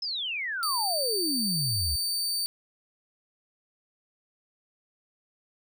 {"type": "exponential sweep", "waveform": "sine", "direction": "down", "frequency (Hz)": [5274, 66.6], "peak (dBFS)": -29, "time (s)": [0.02, 1.96], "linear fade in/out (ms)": 5}
{"type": "tone", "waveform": "sawtooth", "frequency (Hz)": 4591, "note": "D8", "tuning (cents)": -40, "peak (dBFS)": -24, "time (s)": [0.63, 2.46], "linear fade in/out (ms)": 0}
{"effects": []}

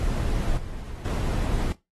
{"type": "noise with level steps", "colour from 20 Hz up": "brown", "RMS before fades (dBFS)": [-25, -35, -24], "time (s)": [0, 1.72], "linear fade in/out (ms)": 0, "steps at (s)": [0.57, 1.05], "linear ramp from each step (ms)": 5, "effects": ["noise-tail reverb RT60 0.2 s tail -17 dB re dry", "AAC 32 kbps"]}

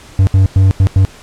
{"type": "tone bursts at uneven times", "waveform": "triangle", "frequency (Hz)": 95.8, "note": "G2", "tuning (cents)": -39, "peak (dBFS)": -3, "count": 5, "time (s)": [[0.19, 0.27], [0.34, 0.46], [0.56, 0.71], [0.8, 0.87], [0.96, 1.05]], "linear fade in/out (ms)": 0, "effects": ["pink hiss -38 dBFS RMS until 1.22 s", "low-pass 9000 Hz 12 dB/octave"]}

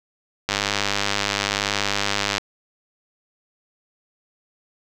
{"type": "click train", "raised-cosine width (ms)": 0.2, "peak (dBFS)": -3, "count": 192, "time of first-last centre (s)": [0.49, 2.381], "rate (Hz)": 101, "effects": []}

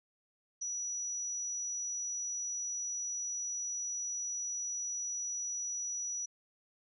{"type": "tone", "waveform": "sine", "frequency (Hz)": 5870, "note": "F#8", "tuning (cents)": -15, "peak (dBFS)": -35, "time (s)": [0.61, 6.26], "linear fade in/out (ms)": 10, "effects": []}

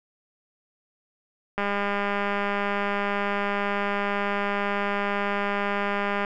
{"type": "click train", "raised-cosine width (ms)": 0.5, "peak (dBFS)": -12, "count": 944, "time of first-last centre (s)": [1.58, 6.248], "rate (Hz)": 202, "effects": []}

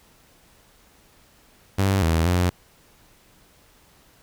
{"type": "tone with pitch steps", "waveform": "sawtooth", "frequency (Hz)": [97.4, 81.6, 89.2], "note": ["G2", "E2", "F2"], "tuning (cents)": [-11, -17, 37], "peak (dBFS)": -14, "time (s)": [1.78, 2.5], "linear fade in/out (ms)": 10, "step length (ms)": 240, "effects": ["pink hiss -56 dBFS RMS until 4.22 s"]}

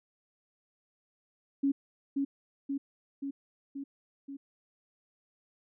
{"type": "tone with echo", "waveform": "sine", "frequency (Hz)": 277.2, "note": "C#4", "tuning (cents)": 0, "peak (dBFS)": -24, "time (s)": [1.63, 1.72], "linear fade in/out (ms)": 10, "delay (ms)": 530, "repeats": 5, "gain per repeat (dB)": -3, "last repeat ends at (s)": 4.37, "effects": []}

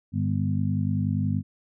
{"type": "harmonic tone with a mistuned harmonic", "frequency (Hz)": 50.5, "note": "G#1", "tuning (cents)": -48, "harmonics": [2, 3, 4, 5], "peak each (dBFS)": [-26, -28, -29, -30], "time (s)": [0.12, 1.43], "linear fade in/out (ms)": 50, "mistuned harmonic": 5, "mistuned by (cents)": -28, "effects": []}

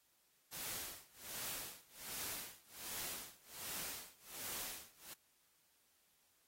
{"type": "noise with tremolo", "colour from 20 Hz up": "white", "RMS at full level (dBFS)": -44, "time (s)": [0.52, 5.14], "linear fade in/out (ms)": 10, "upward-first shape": "sine", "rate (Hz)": 1.3, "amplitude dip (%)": 95, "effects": ["white hiss -75 dBFS RMS until 6.47 s", "AAC 48 kbps"]}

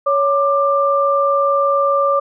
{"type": "tone pair together", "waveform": "sine", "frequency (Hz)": [559, 1185.9], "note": ["C#5", "D6"], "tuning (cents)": [14, 16], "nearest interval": "octave + minor second", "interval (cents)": 1302, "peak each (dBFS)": -15, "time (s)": [0.06, 2.2], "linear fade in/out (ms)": 10, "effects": []}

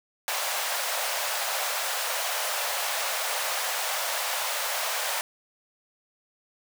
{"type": "high-pass noise", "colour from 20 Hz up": "pink", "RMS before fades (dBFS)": -29, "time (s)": [0.28, 5.21], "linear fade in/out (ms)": 0, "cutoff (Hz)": 550, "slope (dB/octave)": 48, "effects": []}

